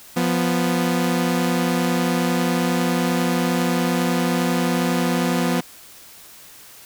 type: tone pair together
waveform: sawtooth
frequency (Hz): 174.58 / 246.9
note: F3 / B3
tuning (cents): 0 / 0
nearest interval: tritone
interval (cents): 600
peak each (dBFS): -17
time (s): 0.16-5.61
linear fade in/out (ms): 10
effects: white hiss -44 dBFS RMS until 6.85 s